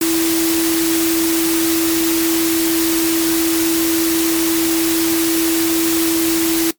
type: tone in noise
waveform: sine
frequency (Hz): 329.6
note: E4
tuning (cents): 0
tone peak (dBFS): -14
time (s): 0.01-6.71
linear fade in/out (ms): 5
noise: white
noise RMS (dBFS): -20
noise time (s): 0.01-6.71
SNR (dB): +3
effects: noise-tail reverb RT60 0.1 s tail -17 dB re dry + MP3 96 kbps